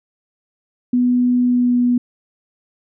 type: tone with pitch glide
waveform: sine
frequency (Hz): 246.9 to 244.6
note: B3 to B3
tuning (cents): 0 to -16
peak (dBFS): -12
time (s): 0.93-1.98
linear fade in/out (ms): 5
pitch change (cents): -16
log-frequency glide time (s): 1.43-1.77
effects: none